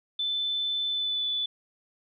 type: tone with pitch glide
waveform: sine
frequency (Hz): 3520 to 3476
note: A7 to A7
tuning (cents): 0 to -22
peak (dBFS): -26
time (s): 0.19-1.46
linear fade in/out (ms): 5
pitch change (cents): -22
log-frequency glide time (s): 0.89-1.27
effects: none